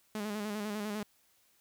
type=tone with vibrato; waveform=sawtooth; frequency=209.6 Hz; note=G#3; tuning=16 cents sharp; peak=-31 dBFS; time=0.15-1.03 s; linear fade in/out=2 ms; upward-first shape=square; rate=10 Hz; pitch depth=43 cents each way; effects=white hiss -69 dBFS RMS until 1.6 s